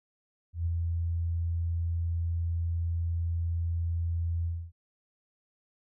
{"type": "tone with ADSR envelope", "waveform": "sine", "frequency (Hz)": 84.3, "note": "E2", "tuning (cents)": 39, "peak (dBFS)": -25, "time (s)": [0.53, 4.72], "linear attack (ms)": 130, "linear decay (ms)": 23, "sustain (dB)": -2, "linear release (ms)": 270, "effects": []}